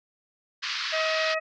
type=band-pass noise; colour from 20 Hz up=white; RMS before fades=-31 dBFS; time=0.62-1.35 s; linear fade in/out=20 ms; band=1100 to 5100 Hz; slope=48 dB/octave
type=harmonic tone; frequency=635 Hz; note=D#5; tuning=35 cents sharp; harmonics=1 / 2 / 3 / 4; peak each=-27 / -33 / -31 / -34 dBFS; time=0.92-1.4 s; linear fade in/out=20 ms
effects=none